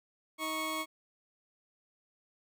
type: tone pair together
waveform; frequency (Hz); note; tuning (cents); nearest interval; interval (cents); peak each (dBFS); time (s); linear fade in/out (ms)
20% pulse; 315.1 / 1105; D#4 / C#6; +22 / -6; octave + minor seventh; 2172; -33 / -30; 0.38-0.86; 50
effects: none